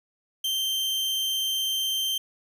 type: tone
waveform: 40% pulse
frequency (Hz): 3136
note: G7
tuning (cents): 0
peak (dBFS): -24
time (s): 0.44-2.18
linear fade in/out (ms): 5
effects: none